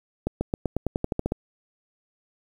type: accelerating click train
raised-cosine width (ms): 2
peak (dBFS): -11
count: 12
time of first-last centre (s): 0.27-1.321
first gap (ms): 140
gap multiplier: 0.92
effects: 8-bit